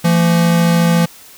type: tone pair together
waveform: square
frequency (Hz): 170.2 / 224.1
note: F3 / A3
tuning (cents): -44 / +32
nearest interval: perfect fourth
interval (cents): 476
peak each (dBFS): -11 / -19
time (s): 0.04-1.06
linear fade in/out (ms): 10
effects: white hiss -40 dBFS RMS until 1.37 s